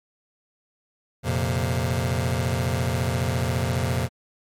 sawtooth chord, F suspended fourth, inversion none, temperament just, 87.31 / 116.41 / 130.96 Hz, F2 / Bb2 / C3, 0 / -2 / +2 cents, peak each -22 dBFS, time 1.23-4.09 s, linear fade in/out 50 ms, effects MP3 64 kbps

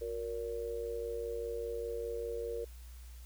sine tone with amplitude modulation, 466.2 Hz, A#4, in tune, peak -32 dBFS, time 0.01-2.65 s, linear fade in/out 10 ms, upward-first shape sine, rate 105 Hz, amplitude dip 80%, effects added 60 Hz sine -47 dBFS peak until 3.25 s + white hiss -61 dBFS RMS until 3.25 s

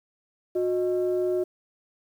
sine tone pair together, 363.1 / 620.6 Hz, F#4 / D#5, -33 / -5 cents, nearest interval major sixth, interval 928 cents, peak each -22 / -29 dBFS, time 0.55-1.44 s, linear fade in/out 10 ms, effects tanh soft clip ceiling -17 dBFS + 9-bit

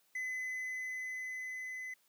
triangle tone with level ramp, 2022 Hz, B6, 40 cents sharp, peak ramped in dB -34 to -39 dBFS, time 0.15-1.94 s, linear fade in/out 5 ms, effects white hiss -72 dBFS RMS until 2.08 s + high-pass 150 Hz 12 dB/octave

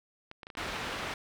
clicks, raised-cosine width 0.3 ms, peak -28 dBFS, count 9, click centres 0.314 / 0.432 / 0.469 / 0.502 / 0.552 / 0.652 / 0.682 / 0.848 / 0.966 s
white low-pass noise, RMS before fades -37 dBFS, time 0.57-1.14 s, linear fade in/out 2 ms, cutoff 2400 Hz, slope 12 dB/octave
effects none

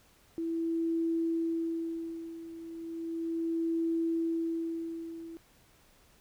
sine tone with tremolo, 330.3 Hz, E4, 4 cents sharp, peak -27 dBFS, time 0.38-5.37 s, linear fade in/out 0 ms, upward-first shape sine, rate 0.35 Hz, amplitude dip 80%, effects pink hiss -63 dBFS RMS until 6.2 s

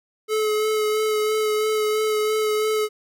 square tone with vibrato, 429.7 Hz, A4, 41 cents flat, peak -20 dBFS, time 0.28-2.89 s, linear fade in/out 50 ms, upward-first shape sine, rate 3 Hz, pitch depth 17 cents each way, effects none

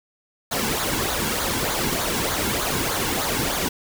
pink noise with flanger, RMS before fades -24 dBFS, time 0.51-3.69 s, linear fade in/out 10 ms, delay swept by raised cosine 0.36 to 1.66 ms, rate 3.3 Hz, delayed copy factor -0.6, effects none

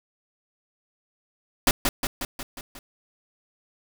pink noise with echo, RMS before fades -18 dBFS, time 1.67-1.71 s, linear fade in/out 2 ms, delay 180 ms, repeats 6, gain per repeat -4 dB, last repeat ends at 2.79 s, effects none

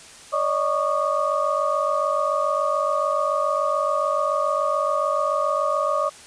sine tone cluster, 571 / 618 / 1119 / 1215 Hz, D5 / D#5 / C#6 / D#6, -49 / -12 / +16 / -42 cents, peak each -25 dBFS, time 0.32-6.1 s, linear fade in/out 20 ms, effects white hiss -44 dBFS RMS until 6.26 s + resampled to 22050 Hz

